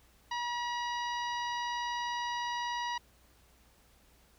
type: harmonic tone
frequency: 961 Hz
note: B5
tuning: 48 cents flat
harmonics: 1 / 2 / 3 / 4 / 5 / 6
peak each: -34 / -40 / -44 / -46 / -48 / -50 dBFS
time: 0.31-2.98 s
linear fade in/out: 5 ms
effects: added 60 Hz sine -65 dBFS peak until 4.38 s + pink hiss -65 dBFS RMS until 4.38 s